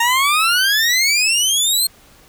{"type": "exponential sweep", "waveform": "20% pulse", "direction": "up", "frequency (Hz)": [918, 4269], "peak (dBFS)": -8, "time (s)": [0, 1.87], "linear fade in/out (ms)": 5, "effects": ["pink hiss -48 dBFS RMS until 2.28 s"]}